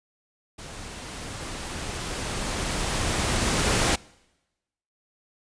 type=noise with level ramp; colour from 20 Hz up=pink; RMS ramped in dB=-40 to -21 dBFS; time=0.58-3.96 s; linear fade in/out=10 ms; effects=noise-tail reverb RT60 1.0 s tail -24 dB re dry + resampled to 22050 Hz